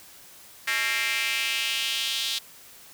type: tone with high-pass filter sweep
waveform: square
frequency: 123.47 Hz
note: B2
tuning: in tune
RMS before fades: -27 dBFS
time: 0.67-2.39 s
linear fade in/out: 10 ms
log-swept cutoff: 1900 to 3600 Hz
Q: 3.1
effects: white hiss -49 dBFS RMS until 2.93 s